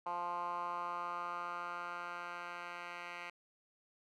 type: tone with band-pass filter sweep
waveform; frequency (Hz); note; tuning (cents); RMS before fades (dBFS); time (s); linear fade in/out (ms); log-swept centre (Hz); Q
10% pulse; 174.61; F3; 0; -42; 0.06-3.3; 5; 960 to 1900; 4.2
effects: none